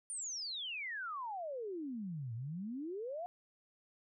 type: exponential two-way sweep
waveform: sine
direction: down then up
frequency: 9397 to 110 to 733 Hz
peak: -39 dBFS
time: 0.1-3.26 s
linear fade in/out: 0 ms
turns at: 2.34 s
effects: none